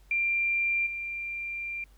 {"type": "tone with level steps", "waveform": "sine", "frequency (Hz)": 2376, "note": "D7", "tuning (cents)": 20, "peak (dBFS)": [-24, -32], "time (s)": [0.11, 1.84], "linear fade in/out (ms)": 2, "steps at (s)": 0.86, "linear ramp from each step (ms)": 10, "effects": ["added 48 Hz sine -54 dBFS peak until 1.97 s", "pink hiss -65 dBFS RMS until 1.97 s"]}